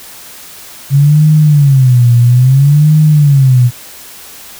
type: tone with vibrato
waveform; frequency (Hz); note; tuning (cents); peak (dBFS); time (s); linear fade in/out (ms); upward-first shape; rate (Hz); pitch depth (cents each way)
sine; 135.8; C#3; -35; -3; 0.9-3.71; 50; sine; 0.6; 220
effects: white hiss -32 dBFS RMS until 4.59 s